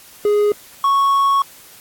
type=tone pair in turn; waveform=triangle; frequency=415.3 / 1106.8 Hz; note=G#4 / C#6; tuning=0 / -3 cents; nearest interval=octave + perfect fourth; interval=1697 cents; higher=second; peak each=-10 dBFS; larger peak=neither; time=0.25-0.52 / 0.84-1.42 s; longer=second; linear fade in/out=2 ms; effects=white hiss -43 dBFS RMS until 1.8 s + AAC 64 kbps